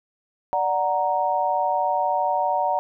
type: chord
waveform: sine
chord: D augmented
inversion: none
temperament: equal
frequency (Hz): 587.3 / 740 / 932.3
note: D5 / F#5 / A#5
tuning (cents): 0 / 0 / 0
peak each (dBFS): -26 / -23 / -23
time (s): 0.53-2.79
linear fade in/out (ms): 0
effects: none